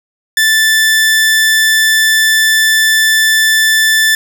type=tone; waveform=sawtooth; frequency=1760 Hz; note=A6; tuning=in tune; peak=-4 dBFS; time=0.37-4.15 s; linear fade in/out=2 ms; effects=none